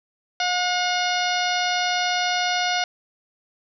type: harmonic tone with a mistuned harmonic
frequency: 718 Hz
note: F5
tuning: 48 cents sharp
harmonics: 1 / 2 / 3 / 4 / 5 / 6 / 7 / 8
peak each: -24 / -27 / -29 / -30 / -31 / -32 / -32 / -33 dBFS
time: 0.4-2.84 s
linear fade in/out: 2 ms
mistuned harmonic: 2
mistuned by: +19 cents
effects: none